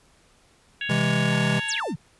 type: harmonic tone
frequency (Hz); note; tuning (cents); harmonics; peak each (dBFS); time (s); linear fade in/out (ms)
556; C#5; +5; 3 / 4 / 5 / 6 / 7; -30 / -39 / -30 / -37 / -44; 0.81-1.8; 2
type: chord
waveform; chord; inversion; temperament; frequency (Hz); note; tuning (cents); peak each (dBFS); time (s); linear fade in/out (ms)
square; C augmented; none; just; 130.81 / 163.52 / 204.4; C3 / E3 / G#3; 0 / -14 / -27; -26; 0.89-1.6; 10
type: tone with vibrato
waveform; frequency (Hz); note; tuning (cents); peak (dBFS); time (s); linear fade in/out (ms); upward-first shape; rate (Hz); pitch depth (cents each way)
sawtooth; 893; A5; +25; -34; 1.28-1.95; 50; triangle; 6.6; 21
type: exponential sweep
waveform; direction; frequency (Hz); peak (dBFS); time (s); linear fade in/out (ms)
sine; down; 9570 to 126.8; -26; 1.68-1.96; 10
effects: pink hiss -59 dBFS RMS until 2.19 s + resampled to 24000 Hz